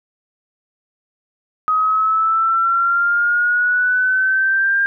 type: exponential sweep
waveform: sine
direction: up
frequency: 1257 to 1605 Hz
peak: -13 dBFS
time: 1.68-4.86 s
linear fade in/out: 0 ms
effects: none